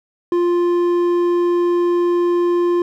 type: tone with hard clipping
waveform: sine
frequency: 349.2 Hz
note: F4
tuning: in tune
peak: -15 dBFS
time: 0.32-2.82 s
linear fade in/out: 2 ms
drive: 6 dB
effects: none